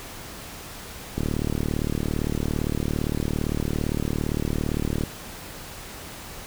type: click train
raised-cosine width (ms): 3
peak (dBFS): -12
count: 146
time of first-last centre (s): 1.18-5.036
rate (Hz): 37.6
effects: pink hiss -39 dBFS RMS until 6.46 s